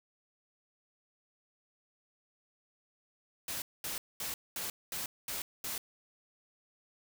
white noise bursts, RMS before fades -38 dBFS, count 7, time 3.48-5.78 s, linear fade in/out 2 ms, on 140 ms, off 220 ms, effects none

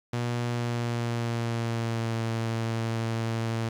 sawtooth tone with pitch glide, 120 to 113.99 Hz, B2 to A#2, -49 to -38 cents, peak -23 dBFS, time 0.13-3.69 s, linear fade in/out 5 ms, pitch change -89 cents, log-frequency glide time 0.48-2.17 s, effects low-pass 7000 Hz 12 dB/octave + 9-bit

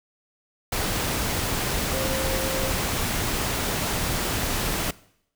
sine tone in noise, 530 Hz, C5, 22 cents sharp, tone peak -29 dBFS, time 1.93-2.71 s, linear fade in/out 5 ms, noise pink, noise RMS -26 dBFS, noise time 0.72-4.91 s, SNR -6 dB, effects noise-tail reverb RT60 0.7 s tail -20 dB re dry

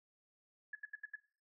sine tone bursts, 1706 Hz, G#6, 46 cents sharp, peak -40 dBFS, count 5, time 0.73-1.157 s, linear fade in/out 5 ms, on 23 ms, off 78 ms, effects noise-tail reverb RT60 0.4 s tail -18 dB re dry

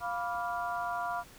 harmonic tone with a mistuned harmonic, 233.6 Hz, A#3, 4 cents sharp, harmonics 3 / 4 / 5 / 6, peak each -35 / -37 / -39 / -39 dBFS, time 0-1.24 s, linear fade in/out 50 ms, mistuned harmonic 4, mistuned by +86 cents, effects pink hiss -54 dBFS RMS until 1.38 s

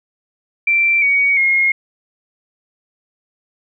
sine tone with pitch steps, 2349 / 2247 / 2149 Hz, D7 / C#7 / C7, 0 / +23 / +46 cents, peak -11 dBFS, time 0.67-1.72 s, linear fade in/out 5 ms, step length 350 ms, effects none

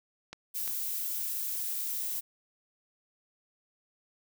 clicks, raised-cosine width 0.2 ms, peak -24 dBFS, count 2, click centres 0.33 / 0.677 s
violet noise, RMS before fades -34 dBFS, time 0.54-2.21 s, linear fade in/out 20 ms
effects none

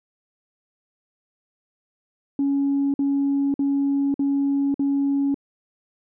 sine tone bursts, 278.9 Hz, C#4, 11 cents sharp, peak -17 dBFS, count 5, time 2.39-5.344 s, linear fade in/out 2 ms, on 550 ms, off 51 ms, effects tanh soft clip ceiling -15 dBFS

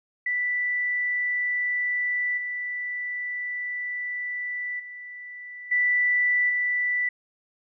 sine tone with level steps, 1974 Hz, B6, 1 cent flat, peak -23 / -28 / -37 / -19 / -22 dBFS, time 0.26-7.09 s, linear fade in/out 5 ms, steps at 2.37 / 4.79 / 5.71 / 6.49 s, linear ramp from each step 10 ms, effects none

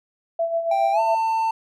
sine tone with tremolo, 667 Hz, E5, 20 cents sharp, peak -18 dBFS, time 0.39-1.15 s, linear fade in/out 5 ms, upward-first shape sine, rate 7.2 Hz, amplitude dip 60%
triangle tone with pitch glide, 784 to 895.4 Hz, G5 to A5, 0 to +30 cents, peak -17 dBFS, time 0.71-1.51 s, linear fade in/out 5 ms, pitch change +230 cents, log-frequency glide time 0.92-1 s
effects none

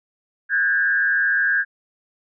sine tone with frequency modulation, 1615 Hz, G#6, 49 cents flat, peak -16 dBFS, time 0.49-1.65 s, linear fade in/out 50 ms, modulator 117 Hz, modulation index 0.78, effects none

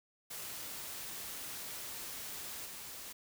white noise with level steps, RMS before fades -44 / -47 dBFS, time 0.3-3.13 s, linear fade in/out 10 ms, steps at 2.65 s, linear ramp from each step 10 ms, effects none

